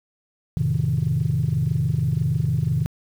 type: chord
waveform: sine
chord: F dominant seventh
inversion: none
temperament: just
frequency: 87.31 / 109.13 / 130.96 / 157.15 Hz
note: F2 / A2 / C3 / Eb3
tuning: 0 / -14 / +2 / +18 cents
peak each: -28 / -25 / -22 / -22 dBFS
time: 0.57-2.86 s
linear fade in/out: 0 ms
effects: tanh soft clip ceiling -12 dBFS + 8-bit